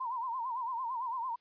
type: tone with vibrato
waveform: sine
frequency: 979 Hz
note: B5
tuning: 15 cents flat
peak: -33 dBFS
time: 0-1.36 s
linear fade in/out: 10 ms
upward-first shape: sine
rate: 8.9 Hz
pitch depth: 130 cents each way
effects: white hiss -73 dBFS RMS until 1.4 s + resampled to 11025 Hz

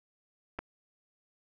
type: clicks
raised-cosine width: 0.5 ms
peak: -30 / -20 dBFS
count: 2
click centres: 0.587 / 0.59 s
effects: none

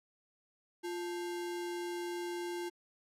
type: tone with sample-and-hold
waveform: sine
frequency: 349.2 Hz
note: F4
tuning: in tune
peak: -36 dBFS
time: 0.83-2.7 s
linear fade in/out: 20 ms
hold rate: 1225 Hz
effects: low-pass 12000 Hz 12 dB/octave

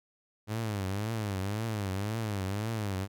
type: tone with vibrato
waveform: sawtooth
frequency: 103.7 Hz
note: G#2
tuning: 2 cents flat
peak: -27 dBFS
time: 0.47-3.08 s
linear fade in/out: 50 ms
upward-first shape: triangle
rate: 1.9 Hz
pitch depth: 190 cents each way
effects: none

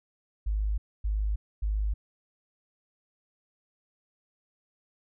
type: tone bursts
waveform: sine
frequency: 51.91 Hz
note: G#1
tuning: in tune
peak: -25 dBFS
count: 3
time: 0.46-1.94 s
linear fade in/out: 10 ms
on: 320 ms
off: 260 ms
effects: none

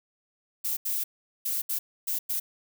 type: noise bursts at uneven times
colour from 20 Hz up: violet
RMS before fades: -29 dBFS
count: 6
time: 0.64-0.77 / 0.85-1.04 / 1.45-1.62 / 1.69-1.79 / 2.07-2.19 / 2.29-2.4 s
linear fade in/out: 10 ms
effects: none

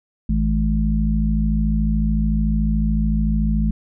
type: harmonic tone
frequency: 53.7 Hz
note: A1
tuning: 41 cents flat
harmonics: 1 / 3 / 4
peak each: -18 / -23 / -21 dBFS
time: 0.29-3.71 s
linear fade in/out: 5 ms
effects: none

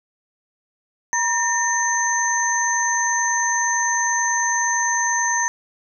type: tone cluster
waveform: sine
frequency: 954 / 1821 / 6230 Hz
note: A#5 / A#6 / G8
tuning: +40 / -41 / -12 cents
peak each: -22 dBFS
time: 1.13-5.48 s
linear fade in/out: 0 ms
effects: none

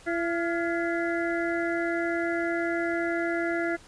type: harmonic tone with a mistuned harmonic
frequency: 338 Hz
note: E4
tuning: 43 cents sharp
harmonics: 1 / 2 / 4 / 5 / 6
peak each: -28 / -31 / -34 / -35 / -36 dBFS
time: 0.06-3.77 s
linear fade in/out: 20 ms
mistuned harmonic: 4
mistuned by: +67 cents
effects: pink hiss -52 dBFS RMS until 3.87 s + resampled to 22050 Hz

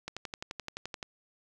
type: click train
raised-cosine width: 0.2 ms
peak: -20 dBFS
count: 12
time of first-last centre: 0.08-1.028 s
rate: 11.6 Hz
effects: none

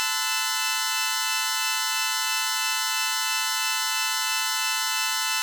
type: chord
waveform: 10% pulse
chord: F# half-diminished seventh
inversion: first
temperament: equal with one note detuned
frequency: 880 / 1021.4 / 1318.5 / 1480 Hz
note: A5 / C6 / E6 / F#6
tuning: 0 / -42 / 0 / 0 cents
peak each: -21 dBFS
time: 0-5.42 s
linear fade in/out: 0 ms
effects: none

